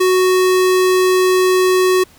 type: tone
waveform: square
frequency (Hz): 370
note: F#4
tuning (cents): 0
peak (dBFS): -11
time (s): 0-2.04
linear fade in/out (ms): 10
effects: pink hiss -47 dBFS RMS until 2.18 s